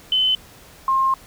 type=tone pair in turn; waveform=sine; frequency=3041 / 1064.6 Hz; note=F#7 / C6; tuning=+47 / +30 cents; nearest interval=octave + tritone; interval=1817 cents; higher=first; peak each=-15 / -15 dBFS; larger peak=neither; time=0.12-0.35 / 0.88-1.14 s; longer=second; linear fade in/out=2 ms; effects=pink hiss -46 dBFS RMS until 1.26 s